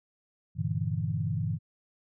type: chord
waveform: sine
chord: E half-diminished seventh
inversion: first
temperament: equal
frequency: 98 / 116.54 / 146.83 / 164.81 Hz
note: G2 / Bb2 / D3 / E3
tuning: 0 / 0 / 0 / 0 cents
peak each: -33 dBFS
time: 0.55-1.59 s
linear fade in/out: 50 ms
effects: none